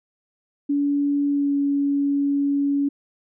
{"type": "tone with pitch glide", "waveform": "sine", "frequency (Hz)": [285.4, 282.3], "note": ["D4", "C#4"], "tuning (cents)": [-49, 32], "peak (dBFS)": -18, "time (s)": [0.69, 2.89], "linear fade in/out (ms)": 10, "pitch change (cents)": -19, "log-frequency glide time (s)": [1.28, 1.55], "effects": []}